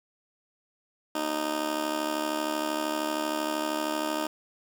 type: tone with amplitude modulation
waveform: 15% pulse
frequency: 308.8 Hz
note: D#4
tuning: 13 cents flat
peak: -18 dBFS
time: 1.15-4.27 s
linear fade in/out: 5 ms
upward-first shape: sine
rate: 72.9 Hz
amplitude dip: 75%
effects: none